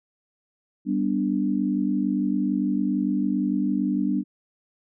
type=chord; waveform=sine; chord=G major; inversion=none; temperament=equal; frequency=196 / 246.9 / 293.7 Hz; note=G3 / B3 / D4; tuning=0 / 0 / 0 cents; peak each=-25 / -26 / -25 dBFS; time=0.85-4.24 s; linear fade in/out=50 ms; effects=none